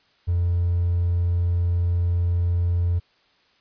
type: tone with hard clipping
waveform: triangle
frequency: 87.31 Hz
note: F2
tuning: in tune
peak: -19 dBFS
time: 0.27-3 s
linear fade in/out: 20 ms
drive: 4 dB
effects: white hiss -61 dBFS RMS until 3.6 s + resampled to 11025 Hz